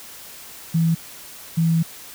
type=tone bursts at uneven times; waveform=sine; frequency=164.5 Hz; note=E3; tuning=3 cents flat; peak=-15 dBFS; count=2; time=0.74-0.95 / 1.57-1.83 s; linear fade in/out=10 ms; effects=white hiss -40 dBFS RMS until 2.14 s